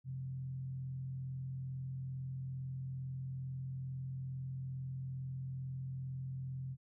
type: tone with frequency modulation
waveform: sine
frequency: 131.4 Hz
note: C3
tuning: 8 cents sharp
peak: -39 dBFS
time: 0.04-6.77 s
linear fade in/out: 50 ms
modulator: 42.3 Hz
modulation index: 0.33
effects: none